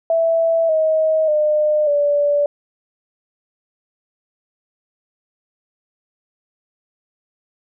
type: tone with pitch steps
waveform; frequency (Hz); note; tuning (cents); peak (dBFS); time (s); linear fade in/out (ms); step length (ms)
sine; 659.3 / 631.7 / 605.3 / 580; E5 / D#5 / D#5 / D5; 0 / +26 / -48 / -22; -13; 0.1-2.46; 2; 590
effects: none